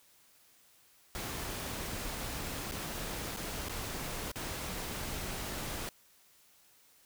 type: noise with dropouts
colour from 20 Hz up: pink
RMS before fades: -39 dBFS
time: 1.15-5.89 s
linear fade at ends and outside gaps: 0 ms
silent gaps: 2.712-2.72 / 3.364-3.371 / 3.685-3.695 / 4.316-4.358 s
effects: white hiss -64 dBFS RMS until 7.05 s